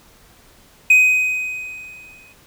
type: tone with exponential decay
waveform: triangle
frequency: 2509 Hz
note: D#7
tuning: 14 cents sharp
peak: -5 dBFS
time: 0.9-2.33 s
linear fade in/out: 5 ms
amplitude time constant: 310 ms
effects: pink hiss -50 dBFS RMS until 2.46 s